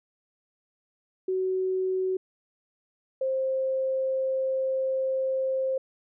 sine tone pair in turn, 374.6 / 527.5 Hz, F#4 / C5, +21 / +14 cents, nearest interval tritone, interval 593 cents, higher second, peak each -24 dBFS, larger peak neither, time 1.28-2.17 / 3.21-5.78 s, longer second, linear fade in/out 5 ms, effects none

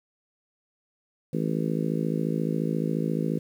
harmonic tone, 54.3 Hz, A1, 22 cents flat, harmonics 3 / 4 / 5 / 6 / 7 / 8 / 9, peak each -28 / -30 / -32 / -34 / -35 / -36 / -37 dBFS, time 1.33-3.39 s, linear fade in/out 5 ms, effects 9-bit

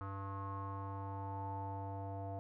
square tone with low-pass filter sweep, 98 Hz, G2, in tune, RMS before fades -43 dBFS, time 0.01-2.39 s, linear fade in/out 0 ms, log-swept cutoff 1200 to 740 Hz, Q 9.1, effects none

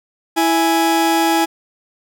40% pulse tone pair together, 329.6 / 830.5 Hz, E4 / G#5, 0 / 0 cents, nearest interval octave + major third, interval 1600 cents, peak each -15 dBFS, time 0.36-1.46 s, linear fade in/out 20 ms, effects none

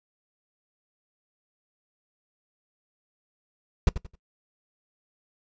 brown noise with echo, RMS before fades -17 dBFS, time 3.87-3.89 s, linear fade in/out 2 ms, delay 88 ms, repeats 3, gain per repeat -11 dB, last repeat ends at 4.154 s, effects noise-tail reverb RT60 0.1 s tail -19 dB re dry + resampled to 16000 Hz

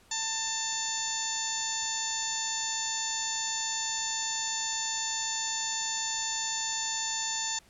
harmonic tone with a mistuned harmonic, 892 Hz, A5, 23 cents sharp, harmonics 1 / 2 / 3 / 4 / 5 / 6 / 7 / 8, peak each -39 / -40 / -45 / -38 / -39 / -42 / -38 / -33 dBFS, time 0.11-7.59 s, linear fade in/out 5 ms, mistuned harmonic 8, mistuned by -27 cents, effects pink hiss -60 dBFS RMS until 7.69 s + low-pass 11000 Hz 12 dB/octave

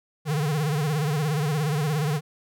square tone with vibrato, 150 Hz, D3, 37 cents sharp, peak -23 dBFS, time 0.25-2.21 s, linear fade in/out 50 ms, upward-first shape sine, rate 17 Hz, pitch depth 120 cents each way, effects none

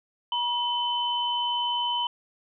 sine tone pair together, 961 / 3040 Hz, B5 / F#7, -48 / +46 cents, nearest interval octave + minor sixth, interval 1994 cents, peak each -27 dBFS, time 0.32-2.07 s, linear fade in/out 2 ms, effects none

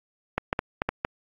clicks, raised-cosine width 0.5 ms, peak -9 dBFS, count 6, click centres 0.38 / 0.529 / 0.591 / 0.819 / 0.89 / 1.049 s, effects AAC 32 kbps

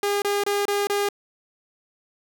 sawtooth tone bursts, 406 Hz, G#4, 39 cents flat, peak -17 dBFS, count 5, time 0.03-1.088 s, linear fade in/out 2 ms, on 190 ms, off 27 ms, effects none

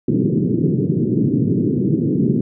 pink band-pass noise, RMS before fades -17 dBFS, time 0.08-2.41 s, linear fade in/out 5 ms, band 120 to 390 Hz, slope 48 dB/octave, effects none

